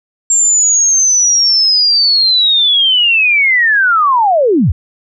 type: linear sweep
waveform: sine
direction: down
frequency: 7430 to 55 Hz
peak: -7 dBFS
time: 0.3-4.72 s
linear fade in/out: 5 ms
effects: none